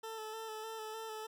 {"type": "tone with vibrato", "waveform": "20% pulse", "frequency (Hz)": 440, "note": "A4", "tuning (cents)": 0, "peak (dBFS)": -37, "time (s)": [0.03, 1.27], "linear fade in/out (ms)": 10, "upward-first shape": "square", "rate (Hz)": 3.3, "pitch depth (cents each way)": 22, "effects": []}